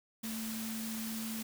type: tone in noise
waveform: sine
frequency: 222.4 Hz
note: A3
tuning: 19 cents sharp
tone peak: -38 dBFS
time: 0.23-1.43 s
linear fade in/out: 10 ms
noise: white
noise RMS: -43 dBFS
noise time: 0.23-1.43 s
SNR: +2 dB
effects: none